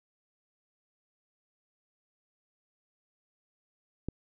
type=click; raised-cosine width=3 ms; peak=-20 dBFS; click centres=4.086 s; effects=none